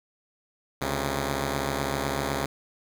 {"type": "tone pair together", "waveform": "5% pulse", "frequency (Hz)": [71.68, 135.4], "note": ["D2", "C#3"], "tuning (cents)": [-41, -40], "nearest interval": "major seventh", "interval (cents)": 1101, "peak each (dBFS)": -18, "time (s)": [0.81, 2.46], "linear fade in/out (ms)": 5, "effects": []}